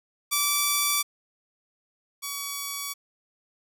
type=tone pair in turn; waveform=5% pulse; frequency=1159 / 1133.2 Hz; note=D6 / C#6; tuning=-23 / +38 cents; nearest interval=unison; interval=39 cents; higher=first; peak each=-10 / -19 dBFS; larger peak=first; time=0.31-1.03 / 2.22-2.94 s; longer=neither; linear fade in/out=20 ms; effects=none